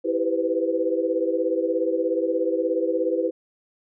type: chord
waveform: sine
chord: C major seventh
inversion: first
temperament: equal with one note detuned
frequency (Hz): 329.6 / 392 / 493.9 / 510.7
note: E4 / G4 / B4 / C5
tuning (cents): 0 / 0 / 0 / -42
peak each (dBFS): -26 / -28 / -25 / -26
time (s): 0.04-3.31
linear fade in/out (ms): 20
effects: none